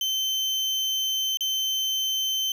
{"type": "tone with dropouts", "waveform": "35% pulse", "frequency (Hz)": 3088, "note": "G7", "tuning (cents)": -27, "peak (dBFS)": -22, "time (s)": [0.01, 2.52], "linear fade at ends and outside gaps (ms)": 2, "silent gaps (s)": [1.372, 1.407], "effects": []}